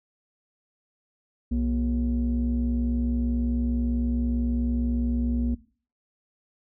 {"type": "tone pair together", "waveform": "sine", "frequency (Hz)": [63.2, 238.6], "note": ["B1", "A#3"], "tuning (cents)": [41, 41], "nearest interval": "octave + major seventh", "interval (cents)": 2300, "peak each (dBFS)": -24, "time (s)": [1.51, 5.55], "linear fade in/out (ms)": 10, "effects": ["noise-tail reverb RT60 0.4 s tail -17 dB re dry", "tanh soft clip ceiling -18 dBFS"]}